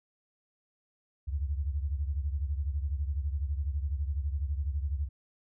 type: beating tone pair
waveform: sine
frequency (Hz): 69.3 / 81.3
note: C#2 / E2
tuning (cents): 0 / -23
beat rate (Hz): 12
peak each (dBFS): -30 / -35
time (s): 1.27-5.09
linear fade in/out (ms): 20
effects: none